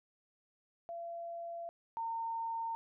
sine tone pair in turn, 680 / 912.7 Hz, F5 / A#5, -46 / -37 cents, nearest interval perfect fourth, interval 509 cents, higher second, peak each -40 / -35 dBFS, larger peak second, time 0.89-1.69 / 1.97-2.75 s, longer first, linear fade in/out 0 ms, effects none

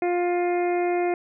harmonic tone, 352.4 Hz, F4, 16 cents sharp, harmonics 1 / 2 / 3 / 4 / 5 / 6 / 7, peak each -22 / -26 / -42 / -41 / -42 / -36 / -40 dBFS, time 0.02-1.14 s, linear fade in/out 2 ms, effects none

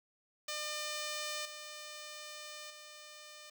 5% pulse tone with level steps, 602 Hz, D5, 43 cents sharp, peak -26 / -34 / -39 dBFS, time 0.48-3.5 s, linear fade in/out 5 ms, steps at 1.45 / 2.7 s, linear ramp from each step 5 ms, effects none

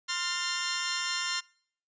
10% pulse chord, F major, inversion second, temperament equal with one note detuned, 1046.5 / 1396.9 / 1795.9 Hz, C6 / F6 / A6, 0 / 0 / +35 cents, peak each -25 dBFS, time 0.08-1.41 s, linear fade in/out 20 ms, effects noise-tail reverb RT60 0.6 s tail -25 dB re dry + resampled to 16000 Hz

